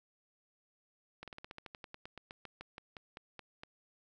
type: slowing click train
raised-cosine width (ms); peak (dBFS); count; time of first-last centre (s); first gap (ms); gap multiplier
0.3; -30; 21; 1.23-3.635; 47; 1.09
effects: none